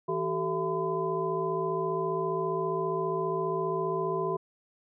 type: tone cluster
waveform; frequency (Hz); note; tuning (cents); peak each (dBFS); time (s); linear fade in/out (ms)
sine; 162.4 / 382.3 / 437.2 / 672 / 1013; E3 / G4 / A4 / E5 / B5; -26 / -43 / -11 / +33 / +44; -37 / -30 / -35 / -37 / -33; 0.08-4.37; 10
effects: none